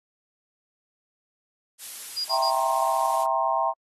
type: noise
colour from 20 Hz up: blue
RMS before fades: -36 dBFS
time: 1.78-3.27 s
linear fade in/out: 50 ms
type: tone bursts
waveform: sine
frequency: 4868 Hz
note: D#8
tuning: 39 cents flat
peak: -25 dBFS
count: 3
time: 2.16-2.509 s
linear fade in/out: 20 ms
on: 93 ms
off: 35 ms
type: chord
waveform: sine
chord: C dominant seventh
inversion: first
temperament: equal with one note detuned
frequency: 659.3 / 784 / 932.3 / 1061.1 Hz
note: E5 / G5 / Bb5 / C6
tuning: 0 / 0 / 0 / +24 cents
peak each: -27 / -27 / -26 / -27 dBFS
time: 2.29-3.74 s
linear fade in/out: 50 ms
effects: AAC 32 kbps